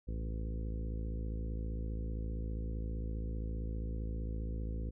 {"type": "harmonic tone with a mistuned harmonic", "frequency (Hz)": 55.2, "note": "A1", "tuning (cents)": 6, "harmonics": [1, 2, 3, 4, 5, 6, 7, 8, 9], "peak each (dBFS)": [-36, -45, -47, -49, -51, -54, -56, -57, -54], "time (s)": [0.07, 4.91], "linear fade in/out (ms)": 20, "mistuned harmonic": 1, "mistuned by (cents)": 100, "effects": []}